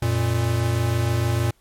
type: tone pair together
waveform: square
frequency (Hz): 90.5 / 117.03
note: F#2 / A#2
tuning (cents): -38 / +7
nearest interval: major third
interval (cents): 445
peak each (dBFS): -25 / -21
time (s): 0.02-1.51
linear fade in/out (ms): 5
effects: pink hiss -62 dBFS RMS until 1.6 s + MP3 64 kbps

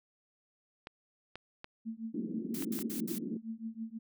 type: clicks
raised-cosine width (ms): 0.3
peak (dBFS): -27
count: 5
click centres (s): 0.871 / 1.356 / 1.644 / 2.624 / 2.79
type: tone with tremolo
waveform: sine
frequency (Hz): 224.6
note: A3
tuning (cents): +36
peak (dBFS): -34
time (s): 1.85-3.99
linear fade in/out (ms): 20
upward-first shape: triangle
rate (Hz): 6.2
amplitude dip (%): 100
type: band-pass noise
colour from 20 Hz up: white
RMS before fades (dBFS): -39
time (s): 2.14-3.37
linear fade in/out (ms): 5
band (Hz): 180 to 350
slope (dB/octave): 48
type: noise bursts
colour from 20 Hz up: blue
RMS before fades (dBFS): -42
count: 4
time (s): 2.54-3.184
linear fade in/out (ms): 5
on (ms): 110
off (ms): 68
effects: none

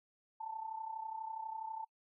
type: tone with amplitude modulation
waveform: sine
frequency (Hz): 885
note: A5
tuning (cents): +10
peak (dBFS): -37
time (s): 0.4-1.85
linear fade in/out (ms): 10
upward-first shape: sine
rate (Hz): 32.2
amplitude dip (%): 70
effects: noise-tail reverb RT60 0.1 s tail -26 dB re dry

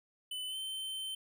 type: tone with pitch glide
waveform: square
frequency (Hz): 3012 to 3091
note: F#7 to G7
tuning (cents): +30 to -25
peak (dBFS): -38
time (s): 0.31-1.15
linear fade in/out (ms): 5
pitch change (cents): +45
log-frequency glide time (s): 0.47-0.57
effects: none

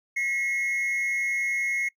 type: tone pair together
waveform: triangle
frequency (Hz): 1934.8 / 2165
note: B6 / C#7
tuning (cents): -36 / -41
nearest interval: major second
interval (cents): 195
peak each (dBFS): -31 / -23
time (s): 0.16-1.89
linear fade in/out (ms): 10
effects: noise-tail reverb RT60 0.1 s tail -22 dB re dry

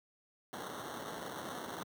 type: noise with sample-and-hold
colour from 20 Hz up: white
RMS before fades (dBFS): -43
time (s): 0.53-1.83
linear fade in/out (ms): 0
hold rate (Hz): 2450
effects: high-pass 150 Hz 12 dB/octave

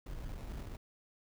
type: noise with sample-and-hold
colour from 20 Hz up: brown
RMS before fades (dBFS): -43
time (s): 0.06-0.77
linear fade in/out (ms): 5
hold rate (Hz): 1575
effects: none

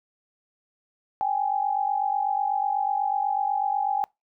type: tone pair together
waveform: sine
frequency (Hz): 788.9 / 837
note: G5 / G#5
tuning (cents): +11 / +13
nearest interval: minor second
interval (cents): 102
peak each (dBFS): -25 / -25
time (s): 1.21-4.04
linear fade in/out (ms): 0
effects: noise-tail reverb RT60 0.2 s tail -25 dB re dry

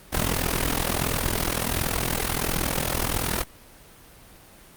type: noise with amplitude modulation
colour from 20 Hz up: pink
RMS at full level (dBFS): -21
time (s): 0.12-3.44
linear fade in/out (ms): 20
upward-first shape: sine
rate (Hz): 41.4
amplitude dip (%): 80
effects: pink hiss -49 dBFS RMS until 4.76 s + Opus 32 kbps

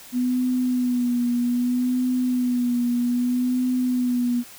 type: tone with vibrato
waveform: sine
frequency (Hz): 246.9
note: B3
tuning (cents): 0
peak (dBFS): -19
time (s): 0.12-4.44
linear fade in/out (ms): 50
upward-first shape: sine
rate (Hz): 0.63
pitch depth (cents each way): 38
effects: white hiss -44 dBFS RMS until 4.58 s

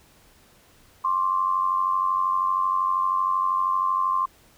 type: tone pair together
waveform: sine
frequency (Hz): 1055 / 1147.8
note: C6 / D6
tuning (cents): +14 / -40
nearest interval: minor second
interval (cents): 146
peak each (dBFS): -21 / -27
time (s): 1.04-4.26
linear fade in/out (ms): 10
effects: pink hiss -56 dBFS RMS until 4.57 s

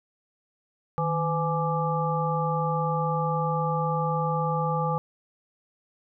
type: harmonic tone with a mistuned harmonic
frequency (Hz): 168.2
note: E3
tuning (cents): +35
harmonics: 1 / 3 / 5 / 7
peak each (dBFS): -27 / -30 / -29 / -30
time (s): 0.98-4.98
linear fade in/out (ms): 0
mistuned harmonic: 1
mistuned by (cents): -130
effects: none

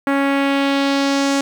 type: tone with low-pass filter sweep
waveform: sawtooth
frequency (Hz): 277.2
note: C#4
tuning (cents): 0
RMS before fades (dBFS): -17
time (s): 0.07-1.41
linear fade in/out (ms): 2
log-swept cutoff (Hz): 1800 to 7400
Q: 1.6
effects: 7-bit

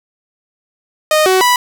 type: tone with pitch steps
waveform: sawtooth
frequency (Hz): 617 / 374.9 / 985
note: D#5 / F#4 / B5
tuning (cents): -15 / +23 / -5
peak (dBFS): -5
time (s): 1.11-1.56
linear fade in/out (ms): 2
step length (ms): 150
effects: none

